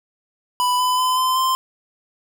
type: tone with pitch steps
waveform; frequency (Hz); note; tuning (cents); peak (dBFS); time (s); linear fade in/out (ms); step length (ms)
square; 992 / 1004.1 / 1016.4 / 1028.8 / 1041.3; B5 / B5 / B5 / C6 / C6; +7 / +28 / +49 / -30 / -9; -17; 0.6-1.55; 0; 190
effects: none